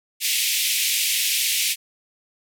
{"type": "band-pass noise", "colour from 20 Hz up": "pink", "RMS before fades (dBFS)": -22, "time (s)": [0.2, 1.76], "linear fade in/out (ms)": 50, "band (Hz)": [2200, 16000], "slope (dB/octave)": 48, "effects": []}